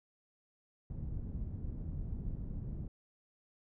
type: low-pass noise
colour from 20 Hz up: pink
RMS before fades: -40 dBFS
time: 0.9-2.88 s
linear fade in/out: 2 ms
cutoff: 160 Hz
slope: 12 dB/octave
effects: none